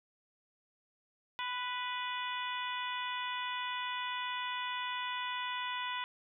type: harmonic tone with a mistuned harmonic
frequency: 493.4 Hz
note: B4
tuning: 2 cents flat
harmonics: 2 / 3 / 4 / 5 / 6 / 7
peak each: -38 / -44 / -43 / -45 / -44 / -44 dBFS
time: 1.39-6.04 s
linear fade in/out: 0 ms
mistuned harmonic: 2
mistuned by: +15 cents
effects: none